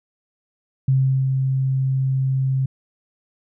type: tone with ADSR envelope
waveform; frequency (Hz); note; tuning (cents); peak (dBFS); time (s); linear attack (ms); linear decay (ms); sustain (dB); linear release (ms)
sine; 132.9; C3; +27; -13; 0.88-2.66; 4; 380; -4; 6
effects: none